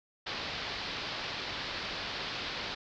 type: low-pass noise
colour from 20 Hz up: white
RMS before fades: -38 dBFS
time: 0.26-2.75 s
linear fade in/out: 10 ms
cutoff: 4800 Hz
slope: 48 dB/octave
effects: none